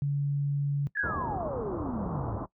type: tone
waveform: sine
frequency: 142.3 Hz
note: C#3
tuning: 46 cents sharp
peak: -25 dBFS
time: 0.02-0.87 s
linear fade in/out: 0 ms
type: exponential sweep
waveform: sine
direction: down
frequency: 1760 to 98 Hz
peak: -32 dBFS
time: 0.95-2.37 s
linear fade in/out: 10 ms
type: tone with exponential decay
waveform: sine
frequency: 1661.2 Hz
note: G#6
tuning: in tune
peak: -23 dBFS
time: 0.97-1.41 s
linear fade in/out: 2 ms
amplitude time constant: 94 ms
type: low-pass noise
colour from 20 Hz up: pink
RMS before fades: -34 dBFS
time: 1.03-2.46 s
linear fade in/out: 10 ms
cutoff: 1200 Hz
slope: 48 dB/octave
effects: noise-tail reverb RT60 0.1 s tail -19 dB re dry + high-pass 60 Hz 12 dB/octave